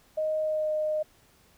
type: tone with pitch glide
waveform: sine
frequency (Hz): 622.3 to 614.8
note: D#5 to D#5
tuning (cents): 0 to -21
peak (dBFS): -25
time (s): 0.17-1.03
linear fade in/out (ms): 10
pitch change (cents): -21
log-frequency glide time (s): 0.4-0.71
effects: pink hiss -61 dBFS RMS until 1.57 s